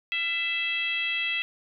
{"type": "tone with frequency modulation", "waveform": "sine", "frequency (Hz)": 2637, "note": "E7", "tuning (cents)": 0, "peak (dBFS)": -25, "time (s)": [0.12, 1.42], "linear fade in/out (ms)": 0, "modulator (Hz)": 631, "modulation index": 1, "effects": []}